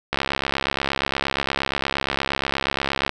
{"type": "click train", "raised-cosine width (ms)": 0.3, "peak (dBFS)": -5, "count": 204, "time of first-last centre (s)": [0.13, 3.094], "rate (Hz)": 68.5, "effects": []}